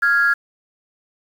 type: tone pair together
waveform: sine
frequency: 1396.9 / 1661.2 Hz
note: F6 / G#6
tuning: 0 / 0 cents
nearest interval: minor third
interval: 300 cents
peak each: -15 dBFS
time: 0.02-0.34 s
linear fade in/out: 10 ms
effects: tanh soft clip ceiling -7 dBFS + 7-bit